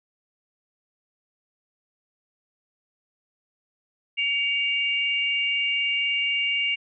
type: tone pair together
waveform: sine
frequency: 2262 / 2799 Hz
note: C#7 / F7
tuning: +34 / +3 cents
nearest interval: major third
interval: 369 cents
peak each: -25 / -24 dBFS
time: 4.17-6.76 s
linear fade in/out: 20 ms
effects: none